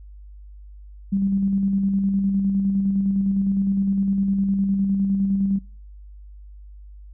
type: tone with tremolo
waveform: sine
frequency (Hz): 196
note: G3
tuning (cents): 0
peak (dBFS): -17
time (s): 1.12-5.59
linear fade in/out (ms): 10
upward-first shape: square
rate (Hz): 9.8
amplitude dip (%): 30
effects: noise-tail reverb RT60 0.4 s tail -24 dB re dry + added 50 Hz sine -39 dBFS peak until 7.13 s